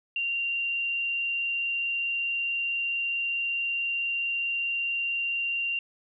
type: tone with frequency modulation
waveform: sine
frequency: 2770 Hz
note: F7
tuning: 15 cents flat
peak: -26 dBFS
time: 0.16-5.79 s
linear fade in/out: 2 ms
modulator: 24.6 Hz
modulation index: 0.62
effects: none